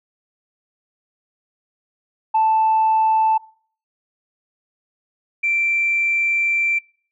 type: tone pair in turn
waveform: sine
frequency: 880 / 2349 Hz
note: A5 / D7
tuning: 0 / 0 cents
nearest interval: octave + perfect fourth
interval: 1700 cents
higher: second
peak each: -12 / -16 dBFS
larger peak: first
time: 2.34-3.38 / 5.43-6.79 s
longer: second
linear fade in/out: 10 ms
effects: noise-tail reverb RT60 0.5 s tail -24 dB re dry + tanh soft clip ceiling -10 dBFS